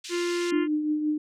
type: band-pass noise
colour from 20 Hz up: pink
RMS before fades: -39 dBFS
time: 0.04-0.51 s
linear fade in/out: 5 ms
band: 2600 to 7400 Hz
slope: 24 dB/octave
type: harmonic tone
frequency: 348.8 Hz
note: F4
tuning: 2 cents flat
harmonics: 1 / 3 / 4 / 5 / 6 / 7 / 8 / 9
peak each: -25 / -40 / -41 / -41 / -40 / -47 / -43 / -49 dBFS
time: 0.09-0.68 s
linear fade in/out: 50 ms
type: tone with tremolo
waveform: sine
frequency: 303 Hz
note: D#4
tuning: 46 cents flat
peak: -21 dBFS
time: 0.52-1.18 s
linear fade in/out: 5 ms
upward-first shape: triangle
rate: 5.7 Hz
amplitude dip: 50%
effects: none